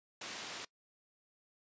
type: band-pass noise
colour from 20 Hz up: white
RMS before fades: -45 dBFS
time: 0.21-0.65 s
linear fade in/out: 5 ms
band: 170 to 5400 Hz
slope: 12 dB/octave
effects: noise-tail reverb RT60 0.1 s tail -22 dB re dry + resampled to 16000 Hz